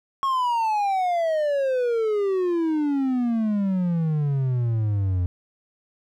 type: exponential sweep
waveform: triangle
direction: down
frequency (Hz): 1100 to 87.31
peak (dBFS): -18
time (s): 0.23-5.26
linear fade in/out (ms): 0
effects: none